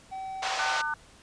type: tone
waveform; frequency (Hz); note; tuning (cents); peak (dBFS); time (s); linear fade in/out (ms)
triangle; 765; G5; -42; -32; 0.11-0.77; 20
type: band-pass noise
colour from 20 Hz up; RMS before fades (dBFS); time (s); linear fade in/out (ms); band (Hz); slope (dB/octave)
pink; -32; 0.42-0.82; 10; 650 to 6000; 24
type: harmonic tone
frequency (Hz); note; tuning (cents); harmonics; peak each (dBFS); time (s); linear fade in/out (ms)
300; D4; +37; 3 / 4 / 5; -33 / -35 / -30; 0.59-0.94; 2
effects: pink hiss -55 dBFS RMS until 1.22 s + resampled to 22050 Hz